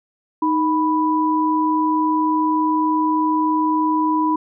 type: tone pair together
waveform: sine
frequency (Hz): 311.1 / 987.7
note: D#4 / B5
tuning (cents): 0 / 0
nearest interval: octave + minor sixth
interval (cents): 2000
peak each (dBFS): -18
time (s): 0.42-4.36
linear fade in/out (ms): 5
effects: none